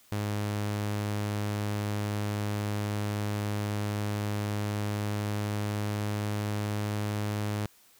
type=tone with pitch glide; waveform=sawtooth; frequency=103.8 to 104.46 Hz; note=G#2 to G#2; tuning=0 to +11 cents; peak=-25 dBFS; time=0.12-7.66 s; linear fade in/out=0 ms; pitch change=+11 cents; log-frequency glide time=4.51-7.03 s; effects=white hiss -60 dBFS RMS until 7.99 s